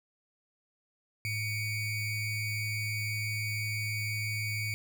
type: ring-modulated tone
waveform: square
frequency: 1177 Hz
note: D6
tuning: 3 cents sharp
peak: -29 dBFS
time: 1.25-4.74 s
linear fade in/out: 0 ms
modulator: 1070 Hz
effects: none